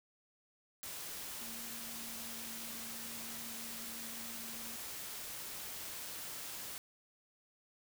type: tone in noise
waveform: sine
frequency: 230 Hz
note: A#3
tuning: 23 cents flat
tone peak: -53 dBFS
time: 1.41-4.76 s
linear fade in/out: 0 ms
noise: white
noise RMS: -45 dBFS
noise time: 0.83-6.78 s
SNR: -11 dB
effects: none